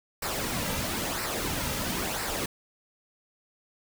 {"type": "noise with flanger", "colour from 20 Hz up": "pink", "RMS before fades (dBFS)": -31, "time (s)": [0.22, 2.46], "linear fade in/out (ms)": 5, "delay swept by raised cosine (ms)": [0.3, 2.8], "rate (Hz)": 1, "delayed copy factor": -0.55, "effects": []}